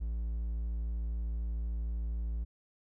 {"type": "tone", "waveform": "triangle", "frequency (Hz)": 56.5, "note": "A1", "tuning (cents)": 47, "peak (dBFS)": -30, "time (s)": [0, 2.45], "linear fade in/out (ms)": 20, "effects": []}